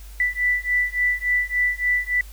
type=beating tone pair; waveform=sine; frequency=1975.5 / 1979 Hz; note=B6 / B6; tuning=0 / +3 cents; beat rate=3.5 Hz; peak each=-22 dBFS; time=0.2-2.21 s; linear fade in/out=2 ms; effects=added 50 Hz sine -37 dBFS peak until 2.32 s + white hiss -49 dBFS RMS until 2.32 s